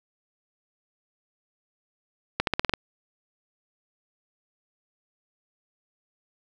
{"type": "accelerating click train", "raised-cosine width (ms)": 0.3, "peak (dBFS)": -6, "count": 7, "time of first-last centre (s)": [2.4, 2.737], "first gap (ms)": 72, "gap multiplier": 0.9, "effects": []}